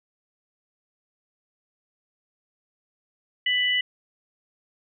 sine tone pair together, 1988.3 / 2960 Hz, B6 / F#7, +11 / 0 cents, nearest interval perfect fifth, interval 689 cents, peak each -23 dBFS, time 3.46-3.81 s, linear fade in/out 5 ms, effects none

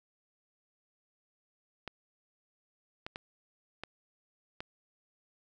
clicks, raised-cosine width 0.3 ms, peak -23 dBFS, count 5, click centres 1.877 / 3.065 / 3.159 / 3.836 / 4.605 s, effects none

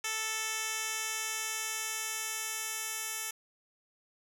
10% pulse tone with band-pass filter sweep, 440 Hz, A4, in tune, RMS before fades -36 dBFS, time 0.04-3.31 s, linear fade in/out 5 ms, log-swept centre 5900 to 10000 Hz, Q 0.76, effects none

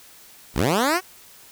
10% pulse linear sweep, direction up, 38.93 to 383.5 Hz, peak -10 dBFS, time 0.54-1.01 s, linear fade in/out 50 ms, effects white hiss -48 dBFS RMS until 1.51 s

